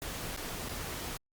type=noise with dropouts; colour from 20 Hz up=pink; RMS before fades=-39 dBFS; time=0.02-1.17 s; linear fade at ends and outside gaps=0 ms; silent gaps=0.364-0.374 / 0.687-0.693 s; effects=Opus 48 kbps